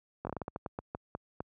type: slowing click train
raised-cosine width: 1 ms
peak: -22 dBFS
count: 13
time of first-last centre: 0.25-1.405 s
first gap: 20 ms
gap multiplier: 1.26
effects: high-pass 60 Hz 12 dB/octave